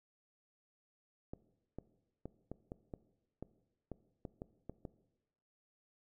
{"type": "clicks", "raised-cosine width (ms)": 2, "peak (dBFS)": -30, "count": 12, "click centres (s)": [1.335, 1.786, 2.256, 2.516, 2.719, 2.938, 3.426, 3.917, 4.252, 4.419, 4.696, 4.852], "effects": ["noise-tail reverb RT60 1.0 s tail -18 dB re dry"]}